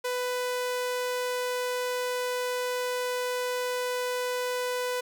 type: tone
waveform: sawtooth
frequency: 497.4 Hz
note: B4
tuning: 12 cents sharp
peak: -24 dBFS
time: 0.04-5.01 s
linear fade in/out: 10 ms
effects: none